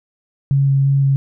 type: tone with vibrato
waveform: sine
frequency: 137.7 Hz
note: C#3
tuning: 11 cents flat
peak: -11 dBFS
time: 0.51-1.16 s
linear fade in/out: 0 ms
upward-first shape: square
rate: 2.9 Hz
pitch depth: 8 cents each way
effects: none